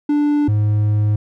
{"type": "tone pair in turn", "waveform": "triangle", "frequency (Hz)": [293.7, 105.26], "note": ["D4", "G#2"], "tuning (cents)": [0, 24], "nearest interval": "octave + tritone", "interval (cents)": 1776, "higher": "first", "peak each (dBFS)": -11, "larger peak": "neither", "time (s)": [[0.09, 0.48], [0.48, 1.16]], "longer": "second", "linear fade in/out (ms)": 5, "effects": []}